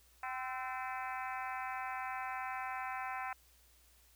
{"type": "harmonic tone with a mistuned harmonic", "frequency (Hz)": 256.8, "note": "C4", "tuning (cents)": -32, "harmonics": [3, 4, 5, 6, 7, 8, 9, 10], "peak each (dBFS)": [-42, -44, -46, -48, -49, -50, -51, -52], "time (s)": [0.23, 3.33], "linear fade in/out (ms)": 2, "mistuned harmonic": 5, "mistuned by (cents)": 52, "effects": ["added 60 Hz sine -67 dBFS peak until 4.15 s", "white hiss -67 dBFS RMS until 4.15 s"]}